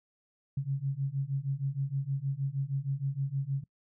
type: beating tone pair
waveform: sine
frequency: 134.1 / 140.5 Hz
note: C3 / C#3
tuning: +43 / +24 cents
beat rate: 6.4 Hz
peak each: -33 / -32 dBFS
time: 0.57-3.64 s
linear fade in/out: 5 ms
effects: noise-tail reverb RT60 0.1 s tail -24 dB re dry